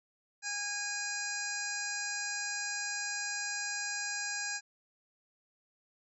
harmonic tone, 820 Hz, G#5, 22 cents flat, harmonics 1 / 2 / 3 / 5 / 6 / 7 / 8 / 9, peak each -47 / -38 / -44 / -47 / -43 / -45 / -43 / -41 dBFS, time 0.42-4.61 s, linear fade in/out 50 ms, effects none

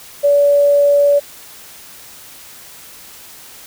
sine tone, 573 Hz, D5, 43 cents flat, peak -8 dBFS, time 0.23-1.2 s, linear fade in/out 20 ms, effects white hiss -38 dBFS RMS until 3.66 s

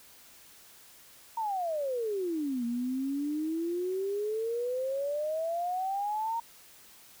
sine exponential two-way sweep, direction down then up, 932.3 to 233.1 to 932.3 Hz, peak -29 dBFS, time 1.37-6.4 s, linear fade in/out 5 ms, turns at 2.65 s, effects white hiss -55 dBFS RMS until 7.2 s

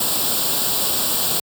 white noise with comb filter, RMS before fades -20 dBFS, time 0-1.4 s, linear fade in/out 5 ms, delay 0.24 ms, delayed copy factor +0.75, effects high-pass 100 Hz 12 dB/octave

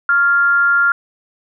sine tone with frequency modulation, 1396.9 Hz, F6, in tune, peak -10 dBFS, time 0.09-0.92 s, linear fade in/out 2 ms, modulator 285 Hz, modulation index 0.31, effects none

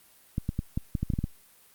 clicks, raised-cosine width 5 ms, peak -15 dBFS, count 10, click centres 0.381 / 0.491 / 0.591 / 0.775 / 0.952 / 1.03 / 1.102 / 1.137 / 1.189 / 1.241 s, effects white hiss -58 dBFS RMS until 1.74 s + Opus 32 kbps

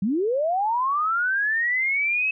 sine linear sweep, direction up, 176.4 to 2596 Hz, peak -20 dBFS, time 0.02-2.31 s, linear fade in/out 5 ms, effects none

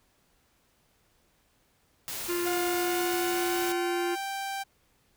white noise, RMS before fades -36 dBFS, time 2.08-3.72 s, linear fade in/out 0 ms
harmonic tone, 349.2 Hz, F4, in tune, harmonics 1 / 3 / 4 / 5 / 6 / 7 / 8, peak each -28 / -41 / -42 / -44 / -47 / -49 / -47 dBFS, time 2.28-4.16 s, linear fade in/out 20 ms
sawtooth tone with pitch glide, 715 to 784.2 Hz, F5 to G5, +41 to 0 cents, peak -28 dBFS, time 2.45-4.64 s, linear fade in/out 20 ms, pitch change +159 cents, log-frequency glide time 2.64-4.2 s
effects pink hiss -68 dBFS RMS until 5.16 s

